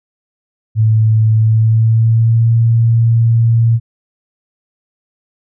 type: tone with pitch glide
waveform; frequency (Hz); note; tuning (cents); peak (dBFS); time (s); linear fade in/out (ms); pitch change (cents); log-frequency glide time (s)
sine; 110 to 115.2; A2 to A#2; 0 to -20; -7; 0.75-3.8; 50; +80; 1.35-2.52
effects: none